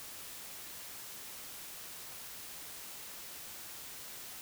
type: silence
effects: white hiss -47 dBFS RMS until 4.41 s